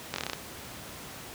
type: slowing click train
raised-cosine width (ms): 0.2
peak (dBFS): -13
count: 8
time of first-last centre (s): 0.14-0.333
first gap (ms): 21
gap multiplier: 1.09
effects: pink hiss -43 dBFS RMS until 1.34 s + high-pass 80 Hz 12 dB/octave